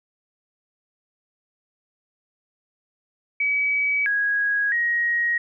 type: tone with pitch steps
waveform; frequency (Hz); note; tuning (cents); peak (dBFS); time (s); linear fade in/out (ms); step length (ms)
sine; 2279 / 1653 / 1887; C#7 / G#6 / A#6; +47 / -9 / +21; -19; 3.4-5.38; 5; 660
effects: none